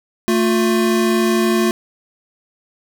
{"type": "tone pair together", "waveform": "square", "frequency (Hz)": [223.5, 354.8], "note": ["A3", "F4"], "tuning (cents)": [27, 27], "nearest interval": "minor sixth", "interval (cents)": 800, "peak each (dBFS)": -17, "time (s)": [0.28, 1.71], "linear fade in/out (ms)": 0, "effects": []}